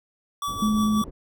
square tone with tremolo, 1149 Hz, D6, 38 cents flat, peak -26 dBFS, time 0.42-1.04 s, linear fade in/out 2 ms, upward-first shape sine, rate 5.6 Hz, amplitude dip 50%
pink low-pass noise, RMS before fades -37 dBFS, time 0.47-1.11 s, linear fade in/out 20 ms, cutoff 400 Hz, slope 12 dB/octave
sine tone, 213.8 Hz, A3, 49 cents flat, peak -19 dBFS, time 0.62-1.02 s, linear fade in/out 5 ms
effects none

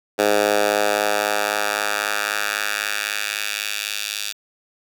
10% pulse tone with high-pass filter sweep, 103.83 Hz, G#2, in tune, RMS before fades -22 dBFS, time 0.18-4.33 s, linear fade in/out 20 ms, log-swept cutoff 460 to 3500 Hz, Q 1.3, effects none

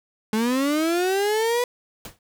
35% pulse linear sweep, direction up, 212 to 493.9 Hz, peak -18 dBFS, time 0.33-1.64 s, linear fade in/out 2 ms
pink noise with exponential decay, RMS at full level -32 dBFS, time 2.05-2.19 s, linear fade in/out 2 ms, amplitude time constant 30 ms
effects none

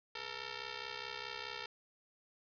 5% pulse ring-modulated tone, 452.1 Hz, A4, 47 cents sharp, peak -27 dBFS, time 0.15-1.66 s, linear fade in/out 2 ms, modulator 32.4 Hz, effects resampled to 11025 Hz + 9-bit

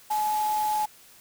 sine tone in noise, 851 Hz, G#5, 42 cents sharp, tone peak -23 dBFS, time 0.1-0.86 s, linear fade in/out 10 ms, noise white, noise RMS -38 dBFS, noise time 0.1-0.86 s, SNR +12 dB, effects white hiss -53 dBFS RMS until 1.2 s

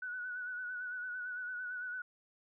sine tone with vibrato, 1480 Hz, F#6, in tune, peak -38 dBFS, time 0.02-2.02 s, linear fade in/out 5 ms, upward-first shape sine, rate 8.9 Hz, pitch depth 40 cents each way, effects none

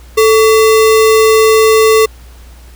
sine tone with sample-and-hold, 439.5 Hz, A4, 2 cents flat, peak -4 dBFS, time 0.17-2.06 s, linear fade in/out 10 ms, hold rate 1575 Hz, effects added 60 Hz sine -33 dBFS peak until 2.75 s + pink hiss -43 dBFS RMS until 2.75 s

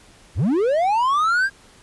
triangle linear sweep, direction up, 53.7 to 1632 Hz, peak -14 dBFS, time 0.35-1.5 s, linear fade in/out 50 ms, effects pink hiss -50 dBFS RMS until 1.82 s + resampled to 24000 Hz

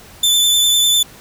sawtooth tone with vibrato, 3520 Hz, A7, in tune, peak -8 dBFS, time 0.23-1.03 s, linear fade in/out 5 ms, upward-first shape sine, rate 10 Hz, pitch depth 24 cents each way, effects pink hiss -41 dBFS RMS until 1.2 s

